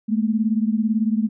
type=beating tone pair; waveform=sine; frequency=213.9 / 231.9 Hz; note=A3 / A#3; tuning=-49 / -9 cents; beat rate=18 Hz; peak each=-19 / -22 dBFS; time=0.08-1.29 s; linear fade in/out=20 ms; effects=none